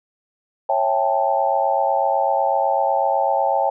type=chord; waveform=sine; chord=A dominant seventh; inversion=first; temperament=just; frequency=550 / 660 / 792 / 880 Hz; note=C#5 / E5 / G5 / A5; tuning=-14 / +2 / +18 / 0 cents; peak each=-22 / -23 / -20 / -22 dBFS; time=0.69-3.7 s; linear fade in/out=5 ms; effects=none